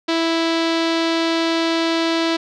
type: tone with low-pass filter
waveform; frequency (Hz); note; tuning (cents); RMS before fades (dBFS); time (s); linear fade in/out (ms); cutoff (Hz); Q
sawtooth; 329.6; E4; 0; -19; 0.08-2.37; 10; 4200; 2.3
effects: none